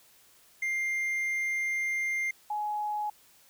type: tone pair in turn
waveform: triangle / sine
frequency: 2100 / 839.9 Hz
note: C7 / G#5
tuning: +6 / +19 cents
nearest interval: octave + major third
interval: 1587 cents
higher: first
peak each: -26 / -29 dBFS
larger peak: first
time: 0.62-2.31 / 2.5-3.1 s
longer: first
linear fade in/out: 5 ms
effects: white hiss -60 dBFS RMS until 3.49 s